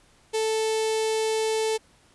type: tone with notch filter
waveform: sawtooth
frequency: 440 Hz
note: A4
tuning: in tune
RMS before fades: -25 dBFS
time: 0.33-1.78 s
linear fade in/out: 20 ms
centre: 1400 Hz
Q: 0.93
effects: pink hiss -59 dBFS RMS until 2.14 s + resampled to 24000 Hz